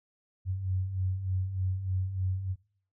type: beating tone pair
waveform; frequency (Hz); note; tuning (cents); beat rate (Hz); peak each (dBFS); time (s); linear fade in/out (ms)
sine; 91.1 / 94.4; F#2 / F#2; -26 / +35; 3.3; -36 / -29; 0.45-2.56; 50
effects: noise-tail reverb RT60 0.5 s tail -20 dB re dry